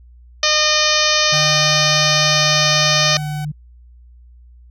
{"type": "harmonic tone", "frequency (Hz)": 610, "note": "D#5", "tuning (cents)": -34, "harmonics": [1, 2, 3, 4, 5, 6, 7, 8, 9, 10], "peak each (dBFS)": [-22, -22, -22, -22, -22, -22, -22, -22, -22, -22], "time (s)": [0.43, 3.17], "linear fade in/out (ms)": 2}
{"type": "tone", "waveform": "sine", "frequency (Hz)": 149.4, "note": "D3", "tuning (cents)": 30, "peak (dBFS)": -21, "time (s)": [1.32, 3.52], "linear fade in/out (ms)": 10}
{"type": "tone with pitch glide", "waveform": "sawtooth", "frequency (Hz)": [771, 753.8], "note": ["G5", "F#5"], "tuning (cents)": [-29, 32], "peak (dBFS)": -26, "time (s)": [1.33, 3.45], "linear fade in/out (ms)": 5, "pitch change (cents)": -39, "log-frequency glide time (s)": [2.26, 2.66]}
{"effects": ["added 60 Hz sine -41 dBFS peak until 4.7 s"]}